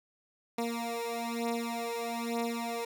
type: beating tone pair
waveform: 15% pulse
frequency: 232.8 / 233.9 Hz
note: A#3 / A#3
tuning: -2 / +6 cents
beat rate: 1.1 Hz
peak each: -29 dBFS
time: 0.58-2.85 s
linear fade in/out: 5 ms
effects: none